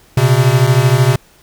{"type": "beating tone pair", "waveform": "square", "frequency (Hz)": [122, 135], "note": ["B2", "C#3"], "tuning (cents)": [-21, -45], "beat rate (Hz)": 13, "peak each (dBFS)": -12, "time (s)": [0.17, 1.16], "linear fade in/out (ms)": 5, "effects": ["pink hiss -48 dBFS RMS until 1.42 s"]}